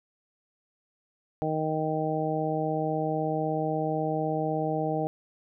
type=harmonic tone; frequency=156.2 Hz; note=D#3; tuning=7 cents sharp; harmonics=1 / 2 / 3 / 4 / 5; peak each=-32 / -32 / -32 / -32 / -32 dBFS; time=1.42-5.07 s; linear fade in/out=0 ms; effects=none